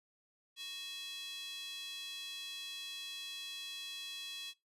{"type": "tone with high-pass filter", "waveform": "square", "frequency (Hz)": 370, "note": "F#4", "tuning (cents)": 0, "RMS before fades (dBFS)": -45, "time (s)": [0.56, 4.54], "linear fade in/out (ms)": 50, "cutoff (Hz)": 3300, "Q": 4, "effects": ["noise-tail reverb RT60 0.2 s tail -22 dB re dry", "resampled to 32000 Hz"]}